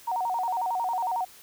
sine tone with vibrato, 830.6 Hz, G#5, in tune, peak -25 dBFS, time 0.07-1.25 s, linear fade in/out 10 ms, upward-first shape square, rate 11 Hz, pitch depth 200 cents each way, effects white hiss -51 dBFS RMS until 1.42 s

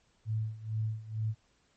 sine tone with tremolo, 109.6 Hz, A2, 6 cents flat, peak -28 dBFS, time 0.25-1.35 s, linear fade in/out 50 ms, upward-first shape sine, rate 2.2 Hz, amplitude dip 85%, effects pink hiss -70 dBFS RMS until 1.76 s + MP3 32 kbps

